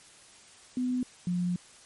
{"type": "tone pair in turn", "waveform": "sine", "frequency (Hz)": [251, 177.48], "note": ["B3", "F3"], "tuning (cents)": [28, 28], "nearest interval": "tritone", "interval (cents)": 600, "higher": "first", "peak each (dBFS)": -26, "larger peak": "neither", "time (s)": [[0.77, 1.03], [1.27, 1.56]], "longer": "second", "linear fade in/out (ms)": 2, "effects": ["white hiss -54 dBFS RMS until 1.85 s", "MP3 48 kbps"]}